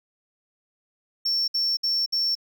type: tone bursts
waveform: triangle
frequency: 5440 Hz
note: F8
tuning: 46 cents flat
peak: -20 dBFS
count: 4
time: 1.25-2.353 s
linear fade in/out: 10 ms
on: 230 ms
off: 61 ms
effects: none